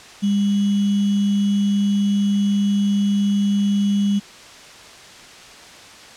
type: tone with sample-and-hold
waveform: sine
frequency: 201.7 Hz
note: G3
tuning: 50 cents sharp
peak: -15 dBFS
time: 0.22-4.2 s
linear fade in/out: 20 ms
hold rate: 3150 Hz
effects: white hiss -41 dBFS RMS until 6.16 s + low-pass 6000 Hz 12 dB/octave